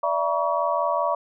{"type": "tone cluster", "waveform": "sine", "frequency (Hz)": [585, 670, 958, 1130], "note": ["D5", "E5", "A#5", "C#6"], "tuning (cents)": [-7, 28, 47, 33], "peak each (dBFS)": -26, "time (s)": [0.03, 1.15], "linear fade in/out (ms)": 5, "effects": []}